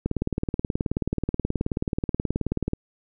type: click train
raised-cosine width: 3 ms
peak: -11 dBFS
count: 51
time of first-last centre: 0.06-2.734 s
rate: 18.7 Hz
effects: none